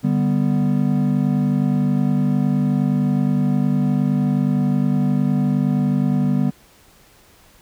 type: chord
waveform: triangle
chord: G major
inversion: second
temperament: equal with one note detuned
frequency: 147.6 / 196 / 246.9 Hz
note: D3 / G3 / B3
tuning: +9 / 0 / 0 cents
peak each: -18 dBFS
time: 0.03-6.51 s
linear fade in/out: 20 ms
effects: pink hiss -51 dBFS RMS until 7.61 s